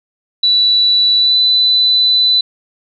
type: tone with pitch glide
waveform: sine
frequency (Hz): 3951 to 3995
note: B7 to B7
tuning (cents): 0 to +19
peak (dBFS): -8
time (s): 0.43-2.41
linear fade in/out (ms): 5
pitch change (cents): +19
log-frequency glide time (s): 1.18-1.37
effects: none